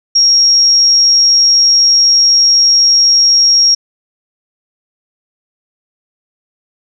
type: tone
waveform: sine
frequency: 5588 Hz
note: F8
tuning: in tune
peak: -5 dBFS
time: 0.15-3.75 s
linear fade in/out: 10 ms
effects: none